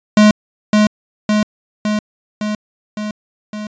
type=tone with echo; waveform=square; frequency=211.5 Hz; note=G#3; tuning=32 cents sharp; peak=-6 dBFS; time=0.17-0.31 s; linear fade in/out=2 ms; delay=560 ms; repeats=6; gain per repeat=-3 dB; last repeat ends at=3.67 s; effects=resampled to 16000 Hz